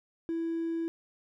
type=tone with hard clipping; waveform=triangle; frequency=330.8 Hz; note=E4; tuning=6 cents sharp; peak=-30 dBFS; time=0.29-0.88 s; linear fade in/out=0 ms; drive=4 dB; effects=none